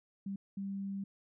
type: tone bursts at uneven times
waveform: sine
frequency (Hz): 196.7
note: G3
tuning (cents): +6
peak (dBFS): -36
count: 2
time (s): 0.26-0.36 / 0.57-1.04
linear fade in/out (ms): 5
effects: none